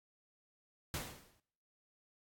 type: noise with exponential decay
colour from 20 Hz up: pink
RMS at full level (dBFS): -37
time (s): 0.94-1.4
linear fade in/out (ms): 1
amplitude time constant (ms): 100
effects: noise-tail reverb RT60 0.8 s tail -25 dB re dry + AAC 64 kbps